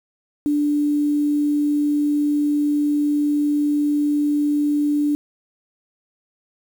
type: tone with quantisation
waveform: sine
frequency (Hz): 293.7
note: D4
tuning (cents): 0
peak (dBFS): -16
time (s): 0.46-5.15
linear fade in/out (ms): 0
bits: 7
effects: none